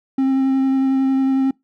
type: tone with vibrato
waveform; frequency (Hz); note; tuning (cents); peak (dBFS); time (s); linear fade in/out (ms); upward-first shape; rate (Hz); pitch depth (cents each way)
triangle; 266.7; C4; +33; -12; 0.18-1.51; 5; sine; 11; 11
effects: noise-tail reverb RT60 0.2 s tail -25 dB re dry